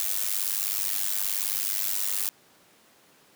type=noise with amplitude modulation; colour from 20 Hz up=blue; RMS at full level=-24 dBFS; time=0-2.29 s; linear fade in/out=0 ms; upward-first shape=sine; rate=98.9 Hz; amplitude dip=95%; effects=pink hiss -58 dBFS RMS until 3.35 s + high-pass 200 Hz 12 dB/octave